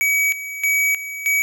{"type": "tone with tremolo", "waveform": "square", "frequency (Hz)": 2271, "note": "C#7", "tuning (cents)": 41, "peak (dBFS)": -16, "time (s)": [0.01, 1.42], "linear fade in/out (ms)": 0, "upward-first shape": "square", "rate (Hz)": 1.6, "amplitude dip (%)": 75, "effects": []}